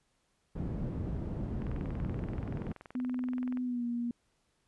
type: low-pass noise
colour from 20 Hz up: white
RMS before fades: -36 dBFS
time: 0.55-2.73 s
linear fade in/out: 10 ms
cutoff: 190 Hz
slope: 12 dB/octave
type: click train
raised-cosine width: 0.5 ms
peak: -32 dBFS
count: 42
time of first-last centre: 1.62-3.572 s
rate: 21 Hz
type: tone with pitch glide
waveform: sine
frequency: 250.9 to 238.3 Hz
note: B3 to A#3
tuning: +28 to +38 cents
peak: -31 dBFS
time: 2.95-4.11 s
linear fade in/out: 2 ms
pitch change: -90 cents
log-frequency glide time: 3.63-3.85 s
effects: pink hiss -75 dBFS RMS until 4.67 s + resampled to 24000 Hz